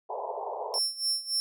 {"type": "band-pass noise", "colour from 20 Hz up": "white", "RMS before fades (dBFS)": -35, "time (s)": [0.09, 0.79], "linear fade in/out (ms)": 10, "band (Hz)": [410, 1000], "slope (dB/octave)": 96}
{"type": "tone with tremolo", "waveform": "35% pulse", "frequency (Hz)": 5400, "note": "E8", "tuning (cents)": 41, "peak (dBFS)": -22, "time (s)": [0.74, 1.4], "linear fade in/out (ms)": 0, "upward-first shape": "sine", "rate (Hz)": 3.5, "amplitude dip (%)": 85}
{"effects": []}